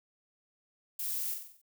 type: noise with echo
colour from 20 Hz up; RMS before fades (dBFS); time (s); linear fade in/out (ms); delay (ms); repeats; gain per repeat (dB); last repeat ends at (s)
violet; -36; 0.99-1.34; 5; 46; 6; -5; 1.616
effects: none